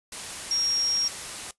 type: tone in noise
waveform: sine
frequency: 5588 Hz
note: F8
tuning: in tune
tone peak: -23 dBFS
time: 0.51-1.08 s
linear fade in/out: 2 ms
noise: white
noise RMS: -36 dBFS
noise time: 0.12-1.51 s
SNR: +10 dB
effects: noise-tail reverb RT60 0.1 s tail -17 dB re dry + resampled to 24000 Hz